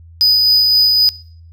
triangle tone with tremolo, 4978 Hz, D#8, in tune, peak -6 dBFS, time 0.21-1.09 s, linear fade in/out 0 ms, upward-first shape sine, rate 3.8 Hz, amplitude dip 25%, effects noise-tail reverb RT60 0.6 s tail -22 dB re dry + added 83 Hz sine -37 dBFS peak until 1.52 s

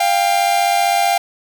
45% pulse tone pair together, 698.5 / 794.1 Hz, F5 / G5, 0 / +22 cents, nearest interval major second, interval 222 cents, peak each -16 dBFS, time 0-1.18 s, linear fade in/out 5 ms, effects none

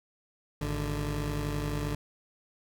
20% pulse tone pair together, 52.49 / 146.83 Hz, G#1 / D3, +19 / 0 cents, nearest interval octave + tritone, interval 1781 cents, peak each -28 dBFS, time 0.61-1.95 s, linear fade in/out 5 ms, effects none

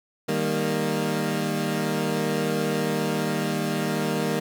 20% pulse chord, Eb major, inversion none, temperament equal with one note detuned, 155.56 / 198.39 / 233.1 Hz, Eb3 / G3 / Bb3, 0 / +21 / 0 cents, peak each -23 dBFS, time 0.28-4.4 s, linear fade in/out 10 ms, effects none

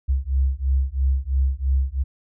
sine beating tone pair, 65.41 / 68.41 Hz, C2 / C#2, 0 / -22 cents, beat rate 3 Hz, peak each -21 dBFS, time 0.08-2.04 s, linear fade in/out 20 ms, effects none

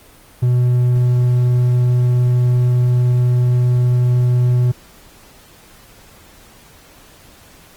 triangle tone, 123.47 Hz, B2, in tune, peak -9 dBFS, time 0.42-4.72 s, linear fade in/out 10 ms, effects pink hiss -45 dBFS RMS until 7.76 s + Opus 24 kbps

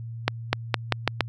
accelerating click train, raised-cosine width 0.3 ms, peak -3 dBFS, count 6, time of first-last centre 0.28-1.207 s, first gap 250 ms, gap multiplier 0.85, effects added 115 Hz sine -33 dBFS peak until 1.28 s

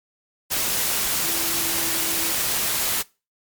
sine tone in noise, 331.9 Hz, E4, 12 cents sharp, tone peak -34 dBFS, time 1.23-2.33 s, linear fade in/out 20 ms, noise white, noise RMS -23 dBFS, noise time 0.5-3.03 s, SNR -14 dB, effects noise-tail reverb RT60 0.3 s tail -23 dB re dry + MP3 96 kbps

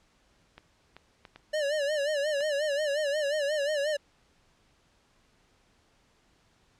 clicks, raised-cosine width 0.3 ms, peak -30 dBFS, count 5, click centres 0.58 / 0.966 / 1.252 / 1.36 / 2.407 s
square tone with vibrato, 587.3 Hz, D5, in tune, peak -27 dBFS, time 1.53-3.97 s, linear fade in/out 10 ms, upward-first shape sine, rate 5.6 Hz, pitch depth 98 cents each way
effects pink hiss -66 dBFS RMS until 6.79 s + low-pass 7000 Hz 12 dB/octave

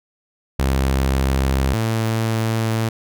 sawtooth tone pair in turn, 66.8 / 112.12 Hz, C2 / A2, +36 / +33 cents, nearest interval major sixth, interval 897 cents, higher second, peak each -12 / -14 dBFS, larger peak first, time 0.59-1.74 / 1.74-2.89 s, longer neither, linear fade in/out 5 ms, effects none

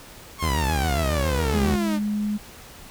sawtooth exponential sweep, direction down, 1108.7 to 293.7 Hz, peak -22 dBFS, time 0.38-2 s, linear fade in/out 50 ms
sawtooth tone with vibrato, 73.42 Hz, D2, in tune, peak -18 dBFS, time 0.42-1.76 s, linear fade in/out 10 ms, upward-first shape sine, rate 7.3 Hz, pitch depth 210 cents each way
sine tone with pitch glide, 207.7 to 209 Hz, G#3 to G#3, 0 to +11 cents, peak -22 dBFS, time 1.53-2.38 s, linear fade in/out 20 ms, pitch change +11 cents, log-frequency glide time 1.79-2.14 s
effects pink hiss -44 dBFS RMS until 2.9 s

